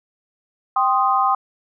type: chord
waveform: sine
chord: C minor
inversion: second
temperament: equal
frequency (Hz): 784 / 1046.5 / 1244.5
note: G5 / C6 / Eb6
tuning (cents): 0 / 0 / 0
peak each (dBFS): -19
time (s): 0.76-1.35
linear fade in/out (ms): 5
effects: none